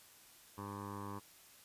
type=tone with low-pass filter; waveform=15% pulse; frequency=100.9 Hz; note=G#2; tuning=49 cents flat; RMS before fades=-45 dBFS; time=0.57-1.2 s; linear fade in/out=20 ms; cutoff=1100 Hz; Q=4.1; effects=white hiss -61 dBFS RMS until 1.64 s + resampled to 32000 Hz